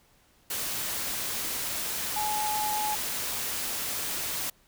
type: tone in noise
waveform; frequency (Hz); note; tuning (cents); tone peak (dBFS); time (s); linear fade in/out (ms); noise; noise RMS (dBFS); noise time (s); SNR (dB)
sine; 848; G#5; +36; -28; 2.16-2.95; 5; white; -32; 0.5-4.5; +1
effects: pink hiss -63 dBFS RMS until 4.67 s